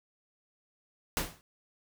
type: noise with exponential decay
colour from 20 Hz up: pink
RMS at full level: -27 dBFS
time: 1.17-1.41 s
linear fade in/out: 0 ms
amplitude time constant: 52 ms
effects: none